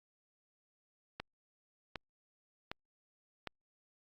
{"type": "click train", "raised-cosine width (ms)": 0.3, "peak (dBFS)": -23, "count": 4, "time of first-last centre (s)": [1.2, 3.473], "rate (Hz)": 1.32, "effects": ["Opus 48 kbps"]}